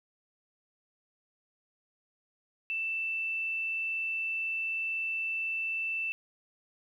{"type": "tone", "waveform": "sine", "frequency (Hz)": 2659, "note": "E7", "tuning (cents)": 14, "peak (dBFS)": -30, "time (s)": [2.7, 6.12], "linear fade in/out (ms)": 0, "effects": ["11-bit"]}